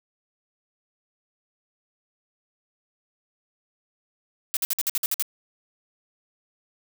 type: noise bursts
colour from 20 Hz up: blue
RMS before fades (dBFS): -24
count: 9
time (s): 4.54-5.224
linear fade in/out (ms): 0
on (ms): 28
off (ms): 54
effects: none